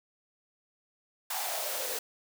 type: noise with high-pass filter sweep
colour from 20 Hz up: white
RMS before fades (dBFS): -34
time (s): 1.3-1.99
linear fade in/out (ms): 5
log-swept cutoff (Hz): 850 to 440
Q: 6.2
effects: none